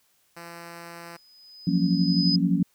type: tone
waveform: 5% pulse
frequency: 170 Hz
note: F3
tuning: 46 cents flat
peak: -28 dBFS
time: 0.36-1.17 s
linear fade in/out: 10 ms
type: tone with exponential growth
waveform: sine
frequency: 5010 Hz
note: D#8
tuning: 11 cents sharp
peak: -21 dBFS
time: 1.02-2.36 s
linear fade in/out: 5 ms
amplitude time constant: 290 ms
type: chord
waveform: sine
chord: Gb major seventh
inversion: third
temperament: just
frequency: 173.43 / 185 / 231.2 / 277.5 Hz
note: F3 / Gb3 / Bb3 / Db4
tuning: -12 / 0 / -14 / +2 cents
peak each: -23 / -24 / -29 / -26 dBFS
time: 1.67-2.63 s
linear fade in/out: 5 ms
effects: white hiss -66 dBFS RMS until 2.74 s